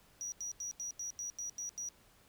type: tone bursts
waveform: triangle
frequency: 5800 Hz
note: F#8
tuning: 35 cents flat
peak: -37 dBFS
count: 9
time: 0.21-1.888 s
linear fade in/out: 0 ms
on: 110 ms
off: 86 ms
effects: pink hiss -65 dBFS RMS until 2.28 s